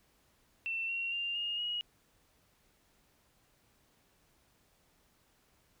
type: tone with pitch steps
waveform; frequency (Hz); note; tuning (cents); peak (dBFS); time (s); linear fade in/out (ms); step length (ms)
sine; 2689 / 2739 / 2790 / 2842 / 2895; E7 / F7 / F7 / F7 / F#7; +34 / -34 / -2 / +30 / -38; -33; 0.66-1.81; 0; 230
effects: pink hiss -70 dBFS RMS until 5.8 s